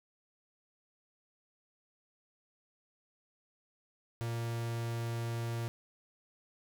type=tone; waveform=45% pulse; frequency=116.54 Hz; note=A#2; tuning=in tune; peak=-34 dBFS; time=4.21-5.68 s; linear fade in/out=0 ms; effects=none